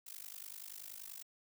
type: noise with amplitude modulation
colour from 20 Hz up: blue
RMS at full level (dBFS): -45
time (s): 0.06-1.23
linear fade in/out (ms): 10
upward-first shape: sine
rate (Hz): 50.3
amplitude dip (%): 100
effects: none